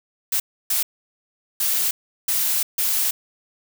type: noise bursts at uneven times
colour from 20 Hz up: blue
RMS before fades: -21 dBFS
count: 5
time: 0.32-0.4 / 0.7-0.83 / 1.6-1.91 / 2.28-2.63 / 2.78-3.11 s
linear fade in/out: 5 ms
effects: none